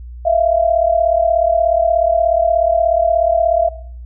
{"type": "tone pair together", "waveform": "sine", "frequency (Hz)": [647, 683.7], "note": ["E5", "F5"], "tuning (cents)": [-32, -37], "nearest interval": "minor second", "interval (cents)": 95, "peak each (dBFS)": -14, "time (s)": [0.25, 3.69], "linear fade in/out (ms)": 10, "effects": ["noise-tail reverb RT60 0.6 s tail -17 dB re dry", "added 60 Hz sine -29 dBFS peak until 4.05 s"]}